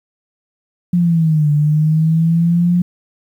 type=linear two-way sweep; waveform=sine; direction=down then up; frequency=177.8 to 146.83 to 177.8 Hz; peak=-10 dBFS; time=0.93-2.82 s; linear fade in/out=5 ms; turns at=1.51 s; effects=8-bit